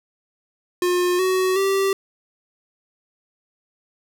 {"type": "tone with pitch steps", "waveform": "square", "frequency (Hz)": [357.3, 373.3, 389.6], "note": ["F4", "F#4", "G4"], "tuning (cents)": [40, 15, -11], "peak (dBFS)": -18, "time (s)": [0.82, 1.93], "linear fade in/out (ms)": 2, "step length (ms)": 370, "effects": []}